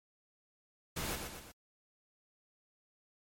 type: noise with echo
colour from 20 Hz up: pink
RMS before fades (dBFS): -38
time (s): 0.96-1.16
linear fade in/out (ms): 10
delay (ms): 120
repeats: 3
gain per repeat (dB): -5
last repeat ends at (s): 1.52
effects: MP3 64 kbps